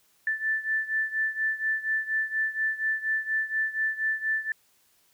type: beating tone pair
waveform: sine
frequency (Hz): 1760 / 1764.2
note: A6 / A6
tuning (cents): 0 / +4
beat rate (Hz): 4.2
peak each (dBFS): -27 / -30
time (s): 0.27-4.52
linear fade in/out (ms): 2
effects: white hiss -65 dBFS RMS until 5.13 s